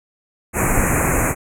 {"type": "band-stop noise", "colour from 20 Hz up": "pink", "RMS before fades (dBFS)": -17, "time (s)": [0.53, 1.35], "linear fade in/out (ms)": 50, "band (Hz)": [2500, 6600], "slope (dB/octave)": 96, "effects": ["low-pass 12000 Hz 12 dB/octave"]}